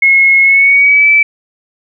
sine tone with pitch glide, 2171 to 2313 Hz, C#7 to D7, -37 to -27 cents, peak -4 dBFS, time 0.02-1.23 s, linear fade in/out 5 ms, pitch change +110 cents, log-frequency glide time 0.42-1.09 s, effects none

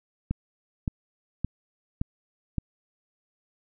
click train, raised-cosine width 5 ms, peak -14 dBFS, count 5, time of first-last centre 0.31-2.583 s, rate 1.76 Hz, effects none

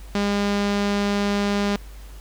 sawtooth tone with low-pass filter, 202.7 Hz, G#3, 42 cents flat, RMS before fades -22 dBFS, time 0.15-1.76 s, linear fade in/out 0 ms, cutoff 5200 Hz, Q 1.1, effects added 50 Hz sine -37 dBFS peak until 2.2 s + pink hiss -49 dBFS RMS until 2.2 s

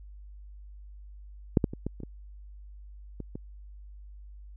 clicks, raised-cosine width 3 ms, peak -7 / -11 / -23 / -18 / -29 / -24 / -24 / -23 dBFS, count 8, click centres 1.572 / 1.642 / 1.735 / 1.866 / 2.003 / 2.034 / 3.203 / 3.355 s, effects added 50 Hz sine -44 dBFS peak until 4.56 s

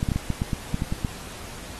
clicks, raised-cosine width 5 ms, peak -11 dBFS, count 11, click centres 0.029 / 0.088 / 0.118 / 0.16 / 0.303 / 0.419 / 0.532 / 0.744 / 0.821 / 0.924 / 1.048 s, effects pink hiss -40 dBFS RMS until 1.79 s + AAC 32 kbps

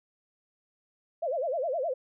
sine tone with vibrato, 589 Hz, D5, 5 cents sharp, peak -27 dBFS, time 1.22-1.94 s, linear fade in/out 10 ms, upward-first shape sine, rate 9.7 Hz, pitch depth 280 cents each way, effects none

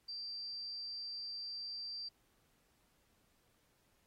sine tone with amplitude modulation, 4699 Hz, D8, in tune, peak -40 dBFS, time 0.08-2.09 s, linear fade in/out 10 ms, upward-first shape sine, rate 253 Hz, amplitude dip 30%, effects pink hiss -75 dBFS RMS until 4.06 s + AAC 48 kbps

